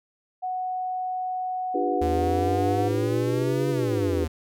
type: tone with pitch glide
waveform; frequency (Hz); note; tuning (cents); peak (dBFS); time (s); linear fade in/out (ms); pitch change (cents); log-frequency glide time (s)
sine; 739 to 729.2; F#5 to F#5; -2 to -25; -26; 0.42-2.89; 20; -23; 1.67-2.14
type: chord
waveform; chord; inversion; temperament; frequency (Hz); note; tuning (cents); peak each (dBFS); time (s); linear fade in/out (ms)
sine; G dominant seventh; second; equal with one note detuned; 293.7 / 349.2 / 399.8 / 493.9; D4 / F4 / G4 / B4; 0 / 0 / +34 / 0; -29; 1.74-4.25; 10
type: exponential two-way sweep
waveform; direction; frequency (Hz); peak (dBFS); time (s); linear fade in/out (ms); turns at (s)
square; up then down; 77.78 to 140 to 77.78; -27; 2.01-4.28; 10; 3.7
effects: none